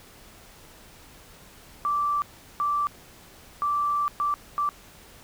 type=tone bursts at uneven times; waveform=sine; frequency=1168 Hz; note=D6; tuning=10 cents flat; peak=-22 dBFS; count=5; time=1.85-2.22 / 2.6-2.87 / 3.62-4.08 / 4.2-4.34 / 4.58-4.69 s; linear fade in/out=0 ms; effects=pink hiss -50 dBFS RMS until 5.23 s